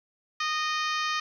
harmonic tone, 617 Hz, D#5, 15 cents flat, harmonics 2 / 3 / 4 / 5 / 6 / 7 / 8 / 9 / 10, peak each -29 / -33 / -35 / -37 / -39 / -40 / -41 / -42 / -43 dBFS, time 0.4-1.2 s, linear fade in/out 5 ms, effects 10-bit

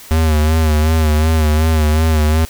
square tone with vibrato, 78.1 Hz, D#2, 7 cents sharp, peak -11 dBFS, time 0.11-2.45 s, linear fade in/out 0 ms, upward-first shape sine, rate 2.7 Hz, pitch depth 55 cents each way, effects white hiss -37 dBFS RMS until 2.49 s

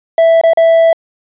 triangle tone with dropouts, 659.3 Hz, E5, in tune, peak -3 dBFS, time 0.18-0.93 s, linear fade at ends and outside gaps 2 ms, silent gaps 0.413-0.436 / 0.534-0.573 s, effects resampled to 8000 Hz

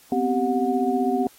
sine tone cluster, 247 / 262.6 / 389 / 728 Hz, B3 / C4 / G4 / F#5, 0 / +6 / -13 / -28 cents, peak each -25 dBFS, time 0.12-1.27 s, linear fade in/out 2 ms, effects white hiss -53 dBFS RMS until 1.38 s + AAC 48 kbps

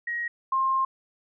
sine tone pair in turn, 1891 / 1061.3 Hz, A#6 / C6, +24 / +24 cents, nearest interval minor seventh, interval 1000 cents, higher first, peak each -27 / -21 dBFS, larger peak second, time 0.07-0.28 / 0.52-0.85 s, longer second, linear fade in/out 5 ms, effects none

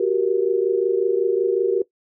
sine tone cluster, 368.4 / 393.8 / 469.7 Hz, F#4 / G4 / A#4, -7 / +8 / +13 cents, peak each -21 dBFS, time 0-1.82 s, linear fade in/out 5 ms, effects noise-tail reverb RT60 0.1 s tail -18 dB re dry

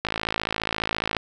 click train, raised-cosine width 0.3 ms, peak -8 dBFS, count 62, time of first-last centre 0.05-1.167 s, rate 54.6 Hz, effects none

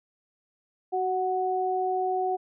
sine tone pair together, 373.9 / 740 Hz, F#4 / F#5, +18 / 0 cents, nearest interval octave, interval 1182 cents, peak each -28 / -26 dBFS, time 0.92-2.37 s, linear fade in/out 20 ms, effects none

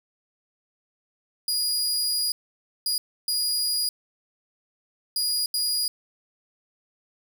sawtooth tone bursts at uneven times, 4884 Hz, D#8, 33 cents flat, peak -20 dBFS, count 5, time 1.48-2.32 / 2.86-2.98 / 3.28-3.89 / 5.16-5.46 / 5.54-5.88 s, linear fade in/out 2 ms, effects 10-bit

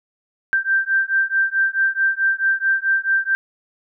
sine beating tone pair, 1568 / 1572.6 Hz, G6 / G6, 0 / +5 cents, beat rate 4.6 Hz, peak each -19 dBFS, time 0.53-3.35 s, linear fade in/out 0 ms, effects none

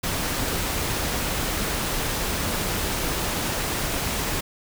pink noise, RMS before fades -26 dBFS, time 0.03-4.41 s, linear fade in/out 10 ms, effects none

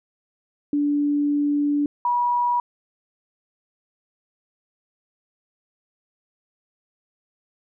sine tone pair in turn, 290.5 / 968.1 Hz, D4 / B5, -19 / -35 cents, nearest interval octave + major sixth, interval 2084 cents, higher second, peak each -18 dBFS, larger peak neither, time 0.73-1.86 / 2.05-2.6 s, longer first, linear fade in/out 2 ms, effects none

